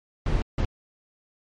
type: noise bursts at uneven times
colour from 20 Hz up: brown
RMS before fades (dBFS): -23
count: 2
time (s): 0.26-0.42 / 0.58-0.65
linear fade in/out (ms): 2
effects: low-pass 5000 Hz 12 dB/octave + MP3 48 kbps